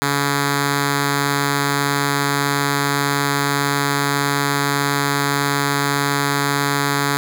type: tone with notch filter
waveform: 5% pulse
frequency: 141.7 Hz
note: C#3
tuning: 38 cents sharp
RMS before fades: -19 dBFS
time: 0.02-7.17 s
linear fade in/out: 0 ms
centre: 610 Hz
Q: 1.6
effects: none